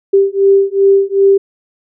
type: beating tone pair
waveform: sine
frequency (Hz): 392 / 394.6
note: G4 / G4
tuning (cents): 0 / +11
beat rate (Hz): 2.6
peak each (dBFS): -10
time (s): 0.13-1.38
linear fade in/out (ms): 10
effects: none

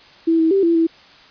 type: tone with pitch steps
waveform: sine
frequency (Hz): 328.7 / 323 / 390.6 / 336 / 328.4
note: E4 / E4 / G4 / E4 / E4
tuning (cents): -5 / -35 / -6 / +33 / -6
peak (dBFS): -12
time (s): 0.27-0.87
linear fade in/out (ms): 10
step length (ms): 120
effects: white hiss -46 dBFS RMS until 1.3 s + resampled to 11025 Hz

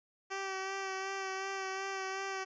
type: tone with vibrato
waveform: 10% pulse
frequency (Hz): 385.5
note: G4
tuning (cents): -29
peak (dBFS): -28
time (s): 0.3-2.45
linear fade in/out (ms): 20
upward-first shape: sine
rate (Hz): 2.7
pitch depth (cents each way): 22
effects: resampled to 16000 Hz

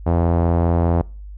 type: tone with low-pass filter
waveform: sawtooth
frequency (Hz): 84.8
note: E2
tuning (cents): +50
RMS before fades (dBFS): -17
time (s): 0.06-1.02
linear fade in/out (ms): 10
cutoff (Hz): 770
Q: 1.6
effects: noise-tail reverb RT60 0.4 s tail -25 dB re dry + added 50 Hz sine -32 dBFS peak until 1.37 s

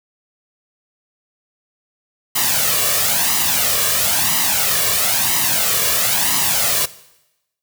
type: noise with flanger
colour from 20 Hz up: white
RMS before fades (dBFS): -17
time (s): 2.35-6.86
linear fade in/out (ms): 10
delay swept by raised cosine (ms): 1 to 1.77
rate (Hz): 1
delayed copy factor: +0.65
effects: noise-tail reverb RT60 0.9 s tail -18 dB re dry + high-pass 80 Hz 12 dB/octave

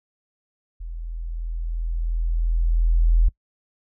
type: tone with level ramp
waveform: sine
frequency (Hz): 41.46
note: E1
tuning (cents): +11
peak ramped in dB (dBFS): -30 to -12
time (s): 0.8-3.29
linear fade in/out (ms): 10
effects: noise-tail reverb RT60 0.1 s tail -23 dB re dry

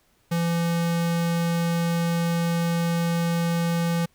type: tone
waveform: square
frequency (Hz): 169.1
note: E3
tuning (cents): +44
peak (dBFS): -22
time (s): 0.31-4.06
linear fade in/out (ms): 10
effects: pink hiss -64 dBFS RMS until 4.14 s

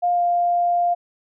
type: tone with pitch glide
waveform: sine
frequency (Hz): 706 to 699.5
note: F5 to F5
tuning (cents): +19 to +3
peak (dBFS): -16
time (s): 0.02-0.95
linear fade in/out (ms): 20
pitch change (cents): -16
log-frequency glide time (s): 0.12-0.22
effects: none

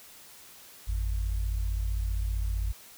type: tone pair together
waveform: sine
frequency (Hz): 51.91 / 87.31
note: G#1 / F2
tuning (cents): 0 / 0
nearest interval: major sixth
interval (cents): 900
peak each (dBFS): -27 / -35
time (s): 0.87-2.73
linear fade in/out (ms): 20
effects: white hiss -51 dBFS RMS until 2.97 s

